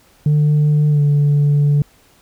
sine tone with pitch glide, 149.5 to 145.24 Hz, D3 to D3, +31 to -19 cents, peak -8 dBFS, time 0.26-1.82 s, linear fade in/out 2 ms, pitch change -50 cents, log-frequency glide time 0.9-1.01 s, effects tanh soft clip ceiling -9 dBFS + pink hiss -52 dBFS RMS until 2.21 s

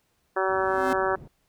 harmonic tone, 190 Hz, F#3, 46 cents sharp, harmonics 2 / 3 / 4 / 5 / 6 / 7 / 8 / 9, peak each -27 / -29 / -30 / -31 / -32 / -32 / -33 / -34 dBFS, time 0.36-1.16 s, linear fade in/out 10 ms
white low-pass noise, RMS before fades -45 dBFS, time 0.48-1.28 s, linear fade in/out 5 ms, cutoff 280 Hz, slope 12 dB/octave
45% pulse tone with exponential growth, 261.6 Hz, C4, in tune, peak -25 dBFS, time 0.5-0.93 s, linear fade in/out 2 ms, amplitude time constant 93 ms
effects pink hiss -70 dBFS RMS until 1.48 s

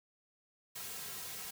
white noise with comb filter, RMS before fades -44 dBFS, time 0.75-1.51 s, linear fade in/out 10 ms, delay 3.4 ms, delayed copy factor -0.95, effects none

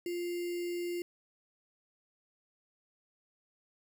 sine tone with sample-and-hold, 349.2 Hz, F4, in tune, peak -33 dBFS, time 0.06-1.02 s, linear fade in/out 2 ms, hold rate 2450 Hz, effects none

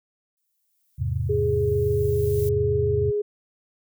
violet noise with exponential growth, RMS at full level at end -37 dBFS, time 0.37-2.49 s, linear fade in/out 1 ms, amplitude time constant 460 ms
sine chord, E augmented, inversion none, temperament equal, 82.41 / 103.83 / 130.81 Hz, E2 / G#2 / B#2, 0 / 0 / 0 cents, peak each -27 dBFS, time 0.98-3.12 s, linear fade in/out 20 ms
sine tone, 415.3 Hz, G#4, in tune, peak -21 dBFS, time 1.29-3.22 s, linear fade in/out 10 ms
effects none

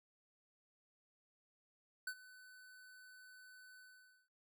square tone with ADSR envelope, 1506 Hz, F#6, 30 cents sharp, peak -39 dBFS, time 2.07-4.29 s, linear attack 4 ms, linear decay 66 ms, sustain -19 dB, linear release 510 ms, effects none

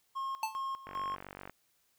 triangle tone with tremolo, 1076 Hz, C6, 48 cents sharp, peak -32 dBFS, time 0.15-1.17 s, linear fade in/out 20 ms, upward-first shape square, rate 2.5 Hz, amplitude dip 80%
square tone with exponential decay, 880 Hz, A5, in tune, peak -28 dBFS, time 0.43-0.61 s, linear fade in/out 2 ms, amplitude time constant 37 ms
click train, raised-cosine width 0.5 ms, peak -29 dBFS, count 31, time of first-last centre 0.87-1.496 s, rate 47.9 Hz
effects white hiss -73 dBFS RMS until 1.98 s

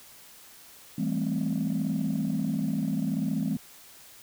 sine chord, A minor seventh, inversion second, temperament equal with one note detuned, 164.81 / 199.54 / 220 / 261.6 Hz, E3 / G3 / A3 / C4, 0 / +31 / 0 / 0 cents, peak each -30 dBFS, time 0.98-3.57 s, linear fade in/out 5 ms, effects tanh soft clip ceiling -20 dBFS + white hiss -51 dBFS RMS until 4.22 s

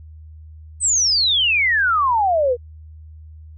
sine exponential sweep, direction down, 8430 to 465.7 Hz, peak -14 dBFS, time 0.8-2.57 s, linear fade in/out 50 ms, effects added 78 Hz sine -37 dBFS peak until 3.57 s

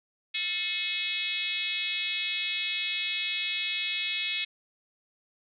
sine tone with frequency modulation, 2960 Hz, F#7, in tune, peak -28 dBFS, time 0.34-4.45 s, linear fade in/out 10 ms, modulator 398 Hz, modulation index 2.1, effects none

